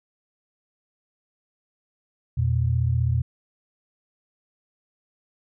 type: tone pair together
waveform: sine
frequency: 85.6 / 121.19 Hz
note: F2 / B2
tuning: -34 / -32 cents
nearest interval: tritone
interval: 602 cents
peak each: -23 / -21 dBFS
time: 2.37-3.22 s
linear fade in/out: 10 ms
effects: none